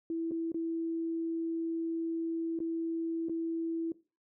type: tone with dropouts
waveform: sine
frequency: 329.6 Hz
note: E4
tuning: in tune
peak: -31 dBFS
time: 0.1-3.92 s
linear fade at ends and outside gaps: 2 ms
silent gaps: 0.311-0.317 / 0.519-0.544 / 2.59-2.602 / 3.286-3.295 s
effects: noise-tail reverb RT60 0.3 s tail -18 dB re dry